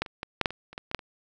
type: clicks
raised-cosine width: 0.3 ms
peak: -11 / -25 / -17 / -7 / -6 / -22 / -29 / -19 / -22 / -8 / -28 dBFS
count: 11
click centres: 0.02 / 0.062 / 0.231 / 0.413 / 0.458 / 0.506 / 0.73 / 0.779 / 0.914 / 0.947 / 0.992 s
effects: none